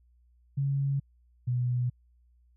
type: tone pair in turn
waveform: sine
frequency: 138.59 / 123.47 Hz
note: C#3 / B2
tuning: 0 / 0 cents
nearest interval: major second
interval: 200 cents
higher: first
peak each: -25 dBFS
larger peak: neither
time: 0.57-1 / 1.47-1.9 s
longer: neither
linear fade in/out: 10 ms
effects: added 60 Hz sine -60 dBFS peak until 2.56 s